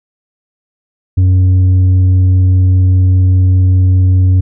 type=tone with tanh clipping; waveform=sine; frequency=92.5 Hz; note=F#2; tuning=in tune; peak=-6 dBFS; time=1.17-4.41 s; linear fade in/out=10 ms; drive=4 dB; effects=none